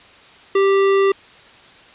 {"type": "tone with hard clipping", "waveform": "sine", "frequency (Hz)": 392, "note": "G4", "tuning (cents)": 0, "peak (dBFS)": -14, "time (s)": [0.55, 1.12], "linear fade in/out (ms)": 5, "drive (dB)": 15, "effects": ["white hiss -45 dBFS RMS until 1.94 s", "resampled to 8000 Hz"]}